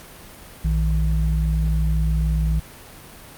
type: tone pair together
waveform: sine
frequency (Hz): 59.26 / 158.1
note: A#1 / D#3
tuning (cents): +29 / +28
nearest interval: octave + perfect fourth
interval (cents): 1699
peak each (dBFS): -18 / -23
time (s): 0.64-2.6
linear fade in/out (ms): 10
effects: pink hiss -42 dBFS RMS until 3.37 s + Opus 48 kbps